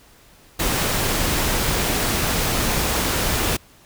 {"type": "noise", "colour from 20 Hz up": "pink", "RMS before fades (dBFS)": -21, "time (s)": [0.59, 3.57], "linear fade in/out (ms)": 10, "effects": ["pink hiss -51 dBFS RMS until 3.85 s"]}